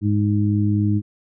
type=harmonic tone; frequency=103.83 Hz; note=G#2; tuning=in tune; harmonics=1 / 2 / 3; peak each=-18 / -21 / -23 dBFS; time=0.01-1.02 s; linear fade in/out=50 ms; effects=none